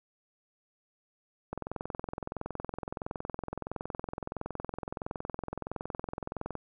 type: click train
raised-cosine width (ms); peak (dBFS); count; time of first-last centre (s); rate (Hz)
1; -21; 109; 1.53-6.553; 21.5
effects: none